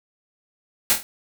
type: noise with echo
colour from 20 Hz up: white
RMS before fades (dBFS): -17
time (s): 0.9-0.93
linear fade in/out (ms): 0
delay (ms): 25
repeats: 4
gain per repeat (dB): -6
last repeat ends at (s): 1.03
effects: none